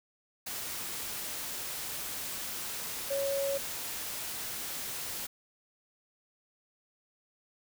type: tone in noise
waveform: sine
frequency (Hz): 554.4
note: C#5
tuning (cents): 0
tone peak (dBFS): -29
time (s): 3.1-3.58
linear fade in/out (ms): 10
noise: white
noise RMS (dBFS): -38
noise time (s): 0.46-5.27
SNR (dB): +6
effects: none